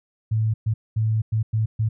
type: tone bursts at uneven times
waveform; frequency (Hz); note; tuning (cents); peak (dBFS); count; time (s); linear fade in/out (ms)
sine; 110; A2; 0; -18; 6; 0.31-0.54 / 0.66-0.74 / 0.96-1.22 / 1.32-1.43 / 1.53-1.66 / 1.79-1.89; 10
effects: none